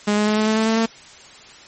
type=tone with pitch steps; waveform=sawtooth; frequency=207.7 / 210.2 / 212.8 / 215.4 / 218 / 220.7 / 223.4 / 226.1 Hz; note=G#3 / G#3 / G#3 / A3 / A3 / A3 / A3 / A3; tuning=0 / +21 / +42 / -37 / -16 / +5 / +27 / +47 cents; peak=-12 dBFS; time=0.07-0.862 s; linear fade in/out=10 ms; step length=99 ms; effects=white hiss -43 dBFS RMS until 1.67 s + MP3 32 kbps